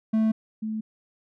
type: tone pair in turn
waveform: triangle / sine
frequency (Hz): 220 / 217.9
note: A3 / A3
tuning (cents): 0 / -17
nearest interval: unison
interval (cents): 17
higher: first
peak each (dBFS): -17 / -27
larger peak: first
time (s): 0.13-0.32 / 0.62-0.81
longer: neither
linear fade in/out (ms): 10
effects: none